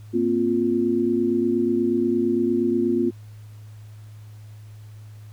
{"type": "chord", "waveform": "sine", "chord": "Bb suspended second", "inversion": "none", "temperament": "equal", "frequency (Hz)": [233.1, 261.6, 349.2], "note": ["Bb3", "C4", "F4"], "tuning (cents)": [0, 0, 0], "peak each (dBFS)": [-24, -24, -21], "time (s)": [0.13, 3.11], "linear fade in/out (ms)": 20, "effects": ["added 106 Hz sine -39 dBFS peak until 5.32 s", "pink hiss -57 dBFS RMS until 5.32 s"]}